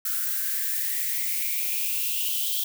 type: noise with high-pass filter sweep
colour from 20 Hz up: violet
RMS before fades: -27 dBFS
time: 0.05-2.64 s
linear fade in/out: 5 ms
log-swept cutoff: 1400 to 3300 Hz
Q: 7.8
effects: none